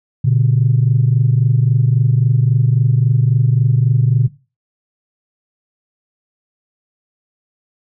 sine tone pair together, 118.1 / 141.79 Hz, A#2 / C#3, +23 / +40 cents, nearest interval minor third, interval 317 cents, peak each -12 dBFS, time 0.24-4.28 s, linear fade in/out 10 ms, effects noise-tail reverb RT60 0.3 s tail -17 dB re dry + tanh soft clip ceiling -3 dBFS

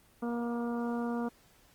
harmonic tone, 236.9 Hz, A#3, 28 cents sharp, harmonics 1 / 2 / 3 / 4 / 5 / 6, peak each -32 / -38 / -42 / -44 / -46 / -48 dBFS, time 0.22-1.29 s, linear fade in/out 10 ms, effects pink hiss -63 dBFS RMS until 1.74 s + Opus 24 kbps

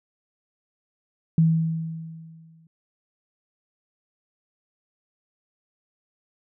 sine tone with exponential decay, 162.3 Hz, E3, 27 cents flat, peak -13 dBFS, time 1.38-2.67 s, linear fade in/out 2 ms, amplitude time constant 280 ms, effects none

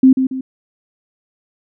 sine tone with echo, 261.6 Hz, C4, in tune, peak -4 dBFS, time 0.03-0.13 s, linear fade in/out 5 ms, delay 140 ms, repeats 2, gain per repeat -8 dB, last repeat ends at 0.41 s, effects none

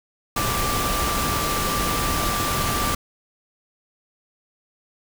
sine tone in noise, 1174.7 Hz, D6, in tune, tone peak -26 dBFS, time 0.36-2.95 s, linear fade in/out 5 ms, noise pink, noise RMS -24 dBFS, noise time 0.36-2.95 s, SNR -5 dB, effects none

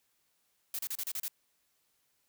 blue noise bursts, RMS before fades -36 dBFS, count 7, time 0.74-1.281 s, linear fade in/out 2 ms, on 49 ms, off 33 ms, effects white hiss -75 dBFS RMS until 2.28 s

